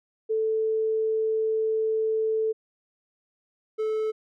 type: tone pair in turn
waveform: sine / triangle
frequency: 440 / 435.2 Hz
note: A4 / A4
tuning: 0 / -19 cents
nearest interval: unison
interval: 19 cents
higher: first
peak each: -22 dBFS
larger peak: neither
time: 0.29-2.53 / 3.78-4.12 s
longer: first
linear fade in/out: 20 ms
effects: none